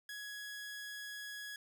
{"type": "tone", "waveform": "sawtooth", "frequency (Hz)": 1672, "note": "G#6", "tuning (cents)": 11, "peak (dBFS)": -40, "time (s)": [0.09, 1.56], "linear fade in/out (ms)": 2, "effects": []}